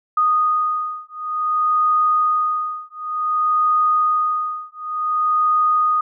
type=beating tone pair; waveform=sine; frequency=1238 / 1238.55 Hz; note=D#6 / D#6; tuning=-9 / -8 cents; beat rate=0.55 Hz; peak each=-19 dBFS; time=0.17-6.01 s; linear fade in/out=5 ms; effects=none